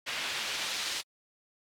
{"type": "noise with band-pass filter sweep", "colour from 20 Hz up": "pink", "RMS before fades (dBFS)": -35, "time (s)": [0.06, 1.02], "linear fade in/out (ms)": 20, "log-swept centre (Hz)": [2600, 4200], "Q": 1.1, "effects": ["AAC 64 kbps"]}